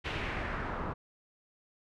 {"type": "noise with low-pass filter sweep", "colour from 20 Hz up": "pink", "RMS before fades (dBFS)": -36, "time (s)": [0.04, 0.94], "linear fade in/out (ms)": 20, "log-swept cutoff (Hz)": [2900, 1100], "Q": 1.8, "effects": []}